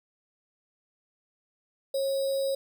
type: tone with sample-and-hold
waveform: sine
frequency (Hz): 544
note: C#5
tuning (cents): -33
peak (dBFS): -25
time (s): 1.94-2.55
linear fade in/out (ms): 5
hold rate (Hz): 4410
effects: none

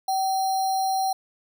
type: tone with sample-and-hold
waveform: sine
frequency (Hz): 765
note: G5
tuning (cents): -42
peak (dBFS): -21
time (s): 0.08-1.13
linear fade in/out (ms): 5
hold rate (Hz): 4900
effects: none

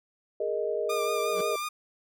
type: chord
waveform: sine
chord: Ab suspended second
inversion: none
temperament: equal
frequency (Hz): 415.3 / 466.2 / 622.3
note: Ab4 / Bb4 / Eb5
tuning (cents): 0 / 0 / 0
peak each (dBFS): -31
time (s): 0.4-1.56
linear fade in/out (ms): 5
type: tone with vibrato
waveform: sawtooth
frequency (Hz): 1202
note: D6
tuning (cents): +40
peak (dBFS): -27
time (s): 0.89-1.69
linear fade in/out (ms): 10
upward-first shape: triangle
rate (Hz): 5.5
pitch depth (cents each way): 39
type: tone with exponential growth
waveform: 20% pulse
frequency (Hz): 185.6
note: F#3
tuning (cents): +6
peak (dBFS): -28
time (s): 1.26-1.41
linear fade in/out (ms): 2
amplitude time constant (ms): 31
effects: none

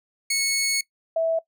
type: tone pair in turn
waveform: 15% pulse / sine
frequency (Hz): 2201 / 654.4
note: C#7 / E5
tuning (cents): -13 / -13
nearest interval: octave + major sixth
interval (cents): 2100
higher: first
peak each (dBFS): -15 / -19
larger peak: first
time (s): 0.3-0.81 / 1.16-1.39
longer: first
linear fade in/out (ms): 5
effects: noise-tail reverb RT60 0.1 s tail -20 dB re dry

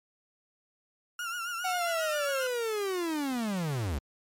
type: tone with vibrato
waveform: 35% pulse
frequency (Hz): 1396.9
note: F6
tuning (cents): 0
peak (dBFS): -31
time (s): 1.19-2.47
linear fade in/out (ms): 2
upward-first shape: triangle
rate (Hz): 7.4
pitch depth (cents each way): 84
type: linear sweep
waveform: 45% pulse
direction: down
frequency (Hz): 750 to 61.74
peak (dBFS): -29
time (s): 1.64-3.99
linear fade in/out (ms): 10
effects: MP3 64 kbps

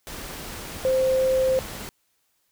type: tone in noise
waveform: sine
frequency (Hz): 522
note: C5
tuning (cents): -4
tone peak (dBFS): -18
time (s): 0.85-1.59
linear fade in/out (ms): 0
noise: pink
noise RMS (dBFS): -36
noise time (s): 0.07-1.89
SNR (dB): +15
effects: white hiss -70 dBFS RMS until 2.51 s

